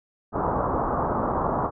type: low-pass noise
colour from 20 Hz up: white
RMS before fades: -25 dBFS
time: 0.32-1.71 s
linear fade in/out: 50 ms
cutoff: 1200 Hz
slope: 48 dB/octave
effects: none